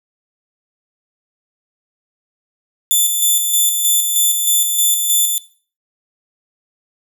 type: tone with tremolo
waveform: 5% pulse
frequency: 3520 Hz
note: A7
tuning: in tune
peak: -3 dBFS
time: 2.91-5.38 s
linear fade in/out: 0 ms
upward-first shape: square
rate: 3.2 Hz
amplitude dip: 40%
effects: noise-tail reverb RT60 0.4 s tail -17 dB re dry